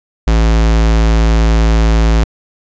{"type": "tone", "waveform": "square", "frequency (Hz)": 55.3, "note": "A1", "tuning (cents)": 9, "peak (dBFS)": -8, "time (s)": [0.27, 2.24], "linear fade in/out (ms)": 5, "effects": ["resampled to 16000 Hz"]}